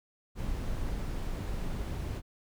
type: noise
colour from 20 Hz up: brown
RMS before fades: -34 dBFS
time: 0.35-2.22 s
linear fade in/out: 50 ms
effects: none